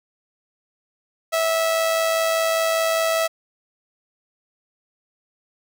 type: tone with amplitude modulation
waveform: sawtooth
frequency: 653 Hz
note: E5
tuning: 17 cents flat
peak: -13 dBFS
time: 1.32-3.28 s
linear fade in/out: 20 ms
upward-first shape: sine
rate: 105 Hz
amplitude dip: 35%
effects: none